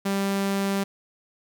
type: tone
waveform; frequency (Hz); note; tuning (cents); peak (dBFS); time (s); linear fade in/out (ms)
sawtooth; 197; G3; +9; -19; 0.05-0.84; 10
effects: none